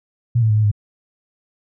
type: tone with pitch steps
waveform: sine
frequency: 118.7 / 110.7 / 106.7 / 107.8 / 103.7 Hz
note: A#2 / A2 / G#2 / A2 / G#2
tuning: +32 / +11 / +47 / -35 / -2 cents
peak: -12 dBFS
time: 0.35-0.715 s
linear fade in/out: 10 ms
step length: 73 ms
effects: none